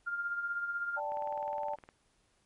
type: tone with tremolo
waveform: sine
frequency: 1401 Hz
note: F6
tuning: 5 cents sharp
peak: -30 dBFS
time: 0.06-1 s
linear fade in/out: 20 ms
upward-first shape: triangle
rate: 16 Hz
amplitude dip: 60%
type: chord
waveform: sine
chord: D suspended fourth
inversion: none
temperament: just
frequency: 587.3 / 783.1 / 881 Hz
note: D5 / G5 / A5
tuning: 0 / -2 / +2 cents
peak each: -38 / -40 / -36 dBFS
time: 0.96-1.76 s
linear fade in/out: 20 ms
type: click train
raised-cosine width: 0.5 ms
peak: -36 dBFS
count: 16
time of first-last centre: 1.12-1.889 s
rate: 19.5 Hz
effects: pink hiss -72 dBFS RMS until 2.45 s + MP3 48 kbps